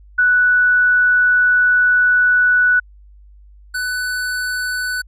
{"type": "tone pair in turn", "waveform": ["sine", "square"], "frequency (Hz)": [1480, 1494.6], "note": ["F#6", "F#6"], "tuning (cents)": [0, 17], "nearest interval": "unison", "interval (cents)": 17, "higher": "second", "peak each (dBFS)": [-10, -20], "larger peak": "first", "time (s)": [[0.18, 2.8], [3.74, 5.02]], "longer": "first", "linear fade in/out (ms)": 10, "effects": ["added 50 Hz sine -41 dBFS peak until 5.07 s", "resampled to 32000 Hz"]}